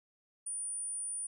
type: tone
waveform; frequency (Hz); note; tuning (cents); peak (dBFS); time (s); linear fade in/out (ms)
sine; 9397; D9; 0; -33; 0.46-1.27; 10
effects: tanh soft clip ceiling -35 dBFS